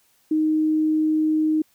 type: tone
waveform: sine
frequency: 311.1 Hz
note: D#4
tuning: in tune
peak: -17 dBFS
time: 0.31-1.62 s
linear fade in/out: 5 ms
effects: white hiss -62 dBFS RMS until 1.74 s